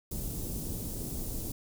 pink band-stop noise, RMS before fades -36 dBFS, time 0.11-1.52 s, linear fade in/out 5 ms, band 340 to 8800 Hz, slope 12 dB/octave, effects none

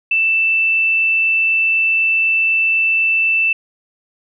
sine tone, 2656 Hz, E7, 12 cents sharp, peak -12 dBFS, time 0.11-3.53 s, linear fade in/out 5 ms, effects none

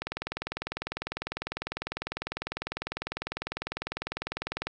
click train, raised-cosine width 0.3 ms, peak -15 dBFS, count 94, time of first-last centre 0.02-4.67 s, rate 20 Hz, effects none

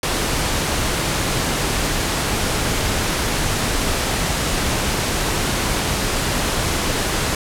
pink noise, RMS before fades -20 dBFS, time 0.03-7.35 s, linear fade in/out 2 ms, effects low-pass 11000 Hz 12 dB/octave

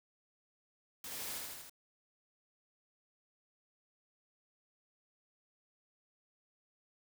white noise with echo, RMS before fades -45 dBFS, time 1.04-1.38 s, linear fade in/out 2 ms, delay 79 ms, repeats 4, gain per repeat -2 dB, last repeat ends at 1.696 s, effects none

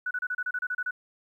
sine tone bursts, 1480 Hz, F#6, in tune, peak -27 dBFS, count 11, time 0.06-0.909 s, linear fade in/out 5 ms, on 49 ms, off 31 ms, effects 11-bit

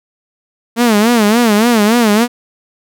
sawtooth tone with vibrato, 223.2 Hz, A3, 25 cents sharp, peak -4 dBFS, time 0.76-2.28 s, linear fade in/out 50 ms, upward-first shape sine, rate 3.5 Hz, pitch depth 150 cents each way, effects none

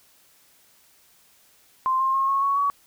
sine tone with pitch steps, 1045 / 1061.4 / 1078.1 / 1095.1 / 1112.3 / 1129.7 Hz, C6 / C6 / C#6 / C#6 / C#6 / C#6, -2 / +24 / -49 / -21 / +6 / +32 cents, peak -19 dBFS, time 1.86-2.7 s, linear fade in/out 0 ms, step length 140 ms, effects white hiss -58 dBFS RMS until 2.86 s

